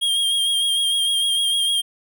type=tone with vibrato; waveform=square; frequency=3236 Hz; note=G#7; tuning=46 cents flat; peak=-18 dBFS; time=0.01-1.82 s; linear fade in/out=20 ms; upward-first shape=sine; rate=6.6 Hz; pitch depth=33 cents each way; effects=none

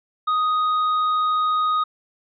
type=tone with hard clipping; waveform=sine; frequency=1247 Hz; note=D#6; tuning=3 cents sharp; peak=-19 dBFS; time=0.27-1.84 s; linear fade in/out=10 ms; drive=4 dB; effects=resampled to 11025 Hz

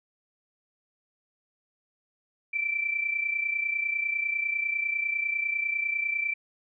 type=tone pair together; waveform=sine; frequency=2333 / 2363 Hz; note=D7 / D7; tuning=-12 / +10 cents; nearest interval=unison; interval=22 cents; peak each=-27 / -32 dBFS; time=2.53-6.34 s; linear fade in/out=10 ms; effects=none

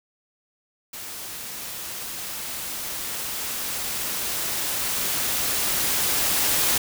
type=noise with level ramp; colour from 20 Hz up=white; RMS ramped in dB=-36 to -21 dBFS; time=0.93-6.78 s; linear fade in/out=5 ms; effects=none

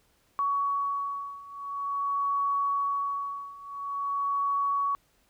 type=beating tone pair; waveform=sine; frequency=1123 / 1123.47 Hz; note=C#6 / C#6; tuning=+22 / +23 cents; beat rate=0.47 Hz; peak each=-31 / -29 dBFS; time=0.39-4.95 s; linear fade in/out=0 ms; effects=pink hiss -67 dBFS RMS until 5.29 s

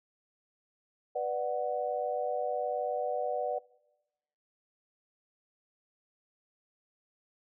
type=chord; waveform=sine; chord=B minor; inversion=none; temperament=just; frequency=493.9 / 592.7 / 740.8 Hz; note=B4 / D5 / F#5; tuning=0 / +16 / +2 cents; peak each=-34 dBFS; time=1.15-3.59 s; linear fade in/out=10 ms; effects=noise-tail reverb RT60 1.0 s tail -23 dB re dry

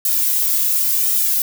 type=noise with flanger; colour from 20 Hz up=violet; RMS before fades=-17 dBFS; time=0.05-1.42 s; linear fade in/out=2 ms; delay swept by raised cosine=1.6 to 2.39 ms; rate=0.94 Hz; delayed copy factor=+0.75; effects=none

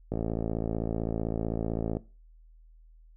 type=click train; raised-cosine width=2 ms; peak=-17 dBFS; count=104; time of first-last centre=0.12-1.969 s; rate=55.7 Hz; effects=noise-tail reverb RT60 0.3 s tail -18 dB re dry + added 40 Hz sine -52 dBFS peak until 3.16 s

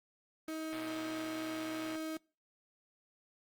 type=tone; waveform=35% pulse; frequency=316.8 Hz; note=D#4; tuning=31 cents sharp; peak=-36 dBFS; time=0.48-2.17 s; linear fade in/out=2 ms
type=click train; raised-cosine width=0.3 ms; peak=-30 dBFS; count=148; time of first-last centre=0.73-1.955 s; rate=120 Hz
effects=noise-tail reverb RT60 0.4 s tail -26 dB re dry + Opus 24 kbps

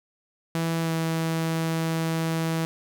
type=tone with pitch glide; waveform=sawtooth; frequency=164.81 to 162.92 Hz; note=E3 to E3; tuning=0 to -20 cents; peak=-20 dBFS; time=0.55-2.65 s; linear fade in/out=0 ms; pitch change=-20 cents; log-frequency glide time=0.81-0.91 s; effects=none

